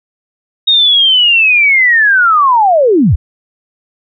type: linear sweep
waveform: sine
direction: down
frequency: 3746 to 51 Hz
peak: -5 dBFS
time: 0.67-3.16 s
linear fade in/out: 10 ms
effects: none